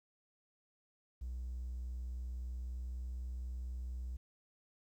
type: tone with pitch glide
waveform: triangle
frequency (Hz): 61.74 to 62.13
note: B1 to B1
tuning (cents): 0 to +11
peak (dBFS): -36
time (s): 1.21-4.17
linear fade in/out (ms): 10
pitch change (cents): +11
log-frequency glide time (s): 2.6-2.96
effects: tanh soft clip ceiling -35 dBFS + 12-bit